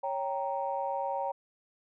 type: chord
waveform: sine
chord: G diminished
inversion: second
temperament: equal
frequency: 554.4 / 784 / 932.3 Hz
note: Db5 / G5 / Bb5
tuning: 0 / 0 / 0 cents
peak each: -34 dBFS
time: 0.03-1.32 s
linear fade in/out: 10 ms
effects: tanh soft clip ceiling -20 dBFS